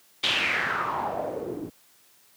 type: noise with low-pass filter sweep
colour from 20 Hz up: white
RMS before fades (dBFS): -28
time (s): 0.23-1.7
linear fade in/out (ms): 10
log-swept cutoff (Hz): 3500 to 280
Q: 4.4
effects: white hiss -59 dBFS RMS until 2.36 s + high-pass 100 Hz 12 dB/octave